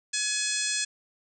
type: harmonic tone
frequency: 846 Hz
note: G#5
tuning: 32 cents sharp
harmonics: 2 / 3 / 4 / 5 / 6 / 7 / 8 / 9 / 10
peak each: -35 / -35 / -35 / -35 / -35 / -35 / -35 / -35 / -35 dBFS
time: 0.13-0.85 s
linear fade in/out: 10 ms
effects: none